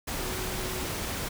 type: tone in noise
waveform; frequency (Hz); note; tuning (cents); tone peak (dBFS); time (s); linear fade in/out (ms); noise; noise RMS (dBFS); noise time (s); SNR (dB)
sine; 370.4; F#4; +2; -39; 0.19-0.86; 10; pink; -33; 0.07-1.29; -9
effects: none